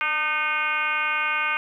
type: tone with frequency modulation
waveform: sine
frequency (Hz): 1844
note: A#6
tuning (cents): -19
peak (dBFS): -21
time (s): 0.01-1.57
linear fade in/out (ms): 0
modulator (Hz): 313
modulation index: 2.6
effects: 10-bit